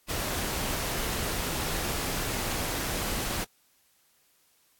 pink noise, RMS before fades -31 dBFS, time 0.08-3.45 s, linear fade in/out 20 ms, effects white hiss -66 dBFS RMS until 4.79 s + AAC 64 kbps

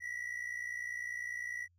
triangle ring-modulated tone, 1945 Hz, B6, 27 cents flat, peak -33 dBFS, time 0-1.68 s, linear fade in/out 50 ms, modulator 30 Hz, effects added 87 Hz sine -68 dBFS peak until 1.78 s

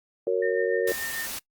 sine chord, F# major, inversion none, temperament just, 370 / 462.5 / 555 Hz, F#4 / A#4 / C#5, 0 / -14 / +2 cents, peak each -27 / -24 / -28 dBFS, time 0.27-0.92 s, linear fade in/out 2 ms
sine tone with tremolo, 1821 Hz, A#6, 41 cents flat, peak -29 dBFS, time 0.42-1.27 s, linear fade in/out 5 ms, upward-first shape triangle, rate 6.8 Hz, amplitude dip 60%
white noise, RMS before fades -34 dBFS, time 0.87-1.39 s, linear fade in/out 5 ms
effects noise-tail reverb RT60 0.1 s tail -22 dB re dry + Opus 32 kbps

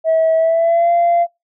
sine tone with pitch glide, 646 to 688.4 Hz, E5 to F5, -35 to -25 cents, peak -9 dBFS, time 0.04-1.27 s, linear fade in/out 50 ms, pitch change +110 cents, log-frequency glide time 0.36-0.91 s, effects noise-tail reverb RT60 0.2 s tail -22 dB re dry + tanh soft clip ceiling -8 dBFS

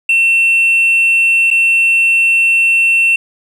sine tone with dropouts, 2700 Hz, E7, 41 cents sharp, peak -5 dBFS, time 0.09-3.16 s, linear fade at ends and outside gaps 5 ms, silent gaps 1.504-1.511 s, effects tanh soft clip ceiling -7 dBFS + 7-bit

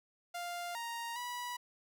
sawtooth tone with pitch steps, 699 / 933 / 977 Hz, F5 / A#5 / B5, +1 / +1 / -19 cents, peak -35 dBFS, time 0.34-1.57 s, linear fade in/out 10 ms, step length 410 ms, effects none

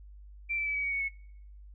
sine tone with pitch steps, 2349 / 2323 / 2298 / 2273 / 2248 / 2224 / 2199 Hz, D7 / D7 / D7 / C#7 / C#7 / C#7 / C#7, 0 / -20 / -38 / +43 / +24 / +5 / -14 cents, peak -29 dBFS, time 0.49-1.092 s, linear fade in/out 20 ms, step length 86 ms, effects noise-tail reverb RT60 0.7 s tail -25 dB re dry + added 50 Hz sine -47 dBFS peak until 1.74 s

